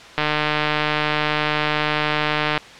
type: click train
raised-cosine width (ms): 0.3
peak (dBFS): -3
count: 363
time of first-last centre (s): 0.18-2.577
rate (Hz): 151
effects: white hiss -40 dBFS RMS until 2.79 s + low-pass 4000 Hz 12 dB/octave